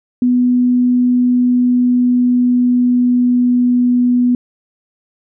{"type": "tone with pitch glide", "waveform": "sine", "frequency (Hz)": [247.5, 245.9], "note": ["B3", "B3"], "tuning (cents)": [4, -7], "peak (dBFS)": -9, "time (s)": [0.22, 4.35], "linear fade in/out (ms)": 2, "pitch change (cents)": -11, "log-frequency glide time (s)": [1.05, 3.92], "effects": []}